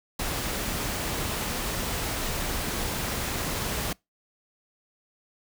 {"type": "noise", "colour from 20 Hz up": "pink", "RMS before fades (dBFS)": -30, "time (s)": [0.19, 3.93], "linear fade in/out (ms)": 5, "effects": ["noise-tail reverb RT60 0.2 s tail -25 dB re dry"]}